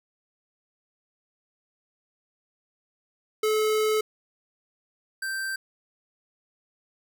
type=tone pair in turn; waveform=square; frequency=431.5 / 1564.6 Hz; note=A4 / G6; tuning=-34 / -4 cents; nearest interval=octave + minor seventh; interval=2230 cents; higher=second; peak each=-22 / -29 dBFS; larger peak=first; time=3.43-4.01 / 5.22-5.56 s; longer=first; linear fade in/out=5 ms; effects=none